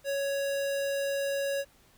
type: tone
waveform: square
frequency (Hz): 556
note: C#5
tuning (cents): +5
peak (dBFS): -29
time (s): 0.04-1.65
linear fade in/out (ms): 50
effects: pink hiss -62 dBFS RMS until 1.97 s